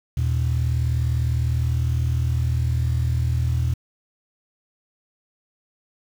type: tone pair together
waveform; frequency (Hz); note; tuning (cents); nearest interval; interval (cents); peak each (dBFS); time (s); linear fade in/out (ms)
sine; 80.09 / 120; E2 / B2; -49 / -49; perfect fifth; 700; -20; 0.17-3.74; 5
effects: tanh soft clip ceiling -14 dBFS + 7-bit